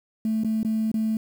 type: tone with dropouts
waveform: sine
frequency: 220 Hz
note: A3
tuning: in tune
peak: -20 dBFS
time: 0.25-1.17 s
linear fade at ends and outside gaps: 2 ms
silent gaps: 0.436-0.446 / 0.631-0.648 / 0.916-0.941 s
effects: tanh soft clip ceiling -18 dBFS + 8-bit